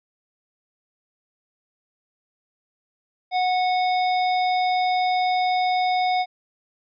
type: harmonic tone with a mistuned harmonic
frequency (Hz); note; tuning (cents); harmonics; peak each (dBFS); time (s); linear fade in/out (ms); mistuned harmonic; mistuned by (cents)
734; F#5; -14; 1 / 3 / 5 / 7; -19 / -29 / -33 / -36; 3.31-6.26; 50; 7; -45
effects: none